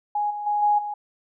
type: tone with level steps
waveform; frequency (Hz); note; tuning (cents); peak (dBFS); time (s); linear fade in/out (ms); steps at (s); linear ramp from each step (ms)
sine; 830.6; G#5; 0; -21 / -28 / -20 / -16 / -27; 0.15-0.94; 5; 0.3 / 0.46 / 0.62 / 0.78; 10
effects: none